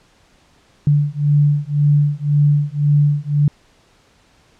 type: beating tone pair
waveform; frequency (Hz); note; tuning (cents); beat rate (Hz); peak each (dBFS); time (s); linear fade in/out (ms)
sine; 145.2 / 147.1; D3 / D3; -19 / +3; 1.9; -15; 0.87-3.48; 2
effects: pink hiss -54 dBFS RMS until 4.59 s + low-pass 7000 Hz 12 dB/octave

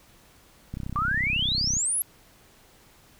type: click train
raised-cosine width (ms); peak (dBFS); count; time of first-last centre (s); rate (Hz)
5; -21; 34; 0.74-1.768; 32.1
type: exponential sweep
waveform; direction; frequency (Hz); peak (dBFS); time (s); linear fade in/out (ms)
sine; up; 1139 to 11560; -23; 0.96-2.02; 0
effects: pink hiss -56 dBFS RMS until 3.19 s

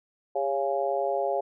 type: harmonic tone with a mistuned harmonic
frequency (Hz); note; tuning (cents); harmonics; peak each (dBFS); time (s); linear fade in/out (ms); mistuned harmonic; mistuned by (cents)
138.59; C#3; 0; 3 / 4 / 5 / 6; -31 / -28 / -29 / -33; 0.35-1.41; 10; 3; -47
effects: none

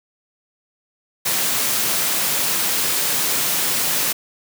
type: high-pass noise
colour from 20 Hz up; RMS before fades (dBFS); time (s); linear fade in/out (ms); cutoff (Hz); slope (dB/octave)
white; -20; 1.25-4.13; 10; 110; 48
effects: none

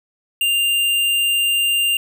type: tone with hard clipping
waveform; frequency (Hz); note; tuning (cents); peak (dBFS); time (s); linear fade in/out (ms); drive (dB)
sine; 2794; F7; 0; -16; 0.41-1.97; 2; 17
effects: none

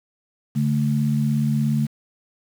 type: tone pair together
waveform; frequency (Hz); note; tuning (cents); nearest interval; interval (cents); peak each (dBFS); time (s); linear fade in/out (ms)
sine; 143.09 / 220; D3 / A3; -45 / 0; perfect fifth; 745; -20 / -21; 0.55-1.87; 20
effects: 7-bit

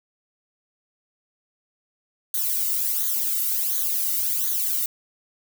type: noise with flanger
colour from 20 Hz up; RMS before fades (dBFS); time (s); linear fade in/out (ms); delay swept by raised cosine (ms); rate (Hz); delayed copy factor
violet; -24; 2.34-4.86; 2; 0.38 to 1.23; 1.4; -0.85
effects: none

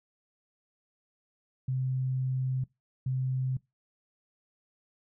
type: tone bursts at uneven times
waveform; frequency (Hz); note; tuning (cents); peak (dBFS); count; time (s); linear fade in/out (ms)
sine; 130; C3; -11; -27; 2; 1.68-2.64 / 3.06-3.57; 5
effects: noise-tail reverb RT60 0.2 s tail -22 dB re dry

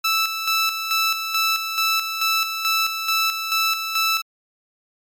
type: tone with tremolo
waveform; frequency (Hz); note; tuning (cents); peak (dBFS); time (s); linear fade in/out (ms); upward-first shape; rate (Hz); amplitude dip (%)
15% pulse; 1318.5; E6; 0; -11; 0.04-4.22; 10; square; 2.3; 55
effects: MP3 96 kbps

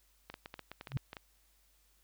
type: clicks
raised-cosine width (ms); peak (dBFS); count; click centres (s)
0.3; -28; 12; 0.3 / 0.341 / 0.459 / 0.541 / 0.593 / 0.716 / 0.811 / 0.872 / 0.919 / 0.973 / 1.131 / 1.168
type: tone with exponential growth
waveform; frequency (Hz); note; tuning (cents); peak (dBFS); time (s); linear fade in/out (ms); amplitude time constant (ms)
sine; 134.5; C3; +48; -26; 0.88-0.97; 2; 18
effects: added 50 Hz sine -70 dBFS peak until 2.03 s + white hiss -71 dBFS RMS until 2.03 s

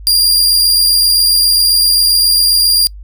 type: tone with amplitude modulation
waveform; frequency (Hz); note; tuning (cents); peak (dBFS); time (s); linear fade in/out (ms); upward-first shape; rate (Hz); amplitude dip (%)
sawtooth; 4794; D8; +35; -3; 0.07-2.87; 0; sine; 87.5; 35
effects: noise-tail reverb RT60 0.1 s tail -26 dB re dry + added 50 Hz sine -28 dBFS peak until 3.03 s

